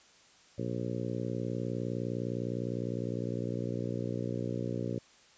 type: harmonic tone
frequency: 59.8 Hz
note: A#1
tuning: 45 cents sharp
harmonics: 2 / 3 / 4 / 5 / 6 / 7 / 8 / 9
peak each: -37 / -39 / -40 / -41 / -42 / -42 / -43 / -44 dBFS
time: 0.58-4.99 s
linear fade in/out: 5 ms
effects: white hiss -60 dBFS RMS until 5.37 s + resampled to 16000 Hz